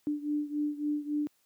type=beating tone pair; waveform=sine; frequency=294.8 / 298.4 Hz; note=D4 / D4; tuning=+7 / +28 cents; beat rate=3.6 Hz; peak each=-31 / -34 dBFS; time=0.07-1.27 s; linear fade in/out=0 ms; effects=white hiss -71 dBFS RMS until 1.45 s + high-pass 100 Hz 12 dB/octave